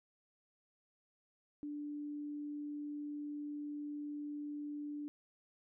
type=tone; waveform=sine; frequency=293.7 Hz; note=D4; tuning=in tune; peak=-40 dBFS; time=1.63-5.08 s; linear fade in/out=0 ms; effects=none